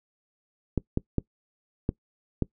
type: clicks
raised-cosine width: 3 ms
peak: -11 dBFS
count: 5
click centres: 0.777 / 0.974 / 1.183 / 1.891 / 2.423 s
effects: noise-tail reverb RT60 0.1 s tail -22 dB re dry